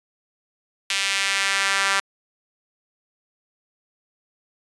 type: tone with high-pass filter sweep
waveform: sawtooth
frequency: 196 Hz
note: G3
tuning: in tune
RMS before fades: -22 dBFS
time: 0.9-2 s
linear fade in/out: 2 ms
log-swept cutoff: 2600 to 1400 Hz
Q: 1.5
effects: resampled to 22050 Hz